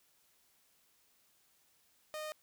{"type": "tone", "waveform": "sawtooth", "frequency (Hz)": 615, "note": "D#5", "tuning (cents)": -20, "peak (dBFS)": -36, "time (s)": [2.14, 2.32], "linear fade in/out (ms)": 0, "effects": ["white hiss -71 dBFS RMS until 2.42 s"]}